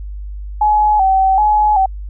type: tone with vibrato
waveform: sine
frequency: 805 Hz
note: G5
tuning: 46 cents sharp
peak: -9 dBFS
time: 0.61-1.86 s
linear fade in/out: 5 ms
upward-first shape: square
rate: 1.3 Hz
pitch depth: 85 cents each way
effects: added 50 Hz sine -24 dBFS peak until 2.09 s